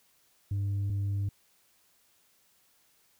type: tone pair in turn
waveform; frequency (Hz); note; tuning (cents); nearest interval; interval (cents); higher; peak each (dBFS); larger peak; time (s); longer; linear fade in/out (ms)
sine; 99.7 / 99.7; G2 / G2; +30 / +30; unison; 0; neither; -25 / -25; neither; 0.51-0.9 / 0.9-1.29; neither; 5
effects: tanh soft clip ceiling -27 dBFS + white hiss -67 dBFS RMS until 3.19 s